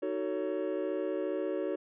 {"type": "chord", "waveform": "triangle", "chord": "D# half-diminished seventh", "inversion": "none", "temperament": "just", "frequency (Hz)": [311.1, 373.4, 448, 560], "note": ["D#4", "F#4", "A4", "C#5"], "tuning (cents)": [0, 16, 31, 18], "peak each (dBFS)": [-35, -33, -36, -34], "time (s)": [0.02, 1.76], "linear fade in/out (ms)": 10, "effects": ["resampled to 8000 Hz"]}